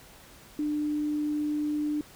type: tone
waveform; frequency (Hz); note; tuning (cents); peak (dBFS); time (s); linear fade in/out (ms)
sine; 298.5; D4; +28; -26; 0.59-2.01; 2
effects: pink hiss -52 dBFS RMS until 2.15 s